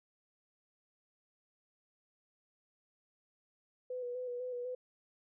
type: tone with vibrato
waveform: sine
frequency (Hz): 495.4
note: B4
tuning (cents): +5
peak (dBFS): -37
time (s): 3.9-4.75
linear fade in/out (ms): 5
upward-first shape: square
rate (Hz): 4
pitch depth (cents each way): 27
effects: none